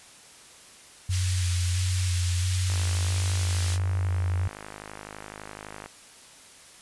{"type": "tone with vibrato", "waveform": "sine", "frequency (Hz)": 90.9, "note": "F#2", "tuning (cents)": -30, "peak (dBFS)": -23, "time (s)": [1.09, 4.48], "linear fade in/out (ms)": 5, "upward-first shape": "square", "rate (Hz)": 1.5, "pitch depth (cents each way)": 18}
{"type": "band-pass noise", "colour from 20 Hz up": "white", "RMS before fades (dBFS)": -35, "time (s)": [1.09, 3.79], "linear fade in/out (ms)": 50, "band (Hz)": [1900, 9400], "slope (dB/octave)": 12}
{"type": "click train", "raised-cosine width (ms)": 0.5, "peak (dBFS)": -23, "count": 165, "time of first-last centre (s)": [2.7, 5.86], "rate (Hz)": 51.9}
{"effects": ["white hiss -50 dBFS RMS until 6.81 s", "resampled to 24000 Hz"]}